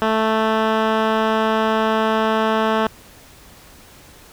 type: tone with low-pass filter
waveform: 10% pulse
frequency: 220 Hz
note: A3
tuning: in tune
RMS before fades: -18 dBFS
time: 0.02-2.87 s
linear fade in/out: 0 ms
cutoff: 2400 Hz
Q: 1
effects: pink hiss -45 dBFS RMS until 4.32 s